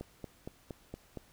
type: click train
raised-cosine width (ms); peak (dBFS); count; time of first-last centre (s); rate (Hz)
2; -27; 6; 0.01-1.173; 4.3
effects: pink hiss -63 dBFS RMS until 1.32 s